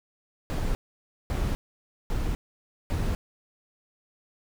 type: noise bursts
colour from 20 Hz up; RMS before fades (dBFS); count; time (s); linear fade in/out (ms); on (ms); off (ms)
brown; -27; 4; 0.5-3.15; 0; 250; 550
effects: none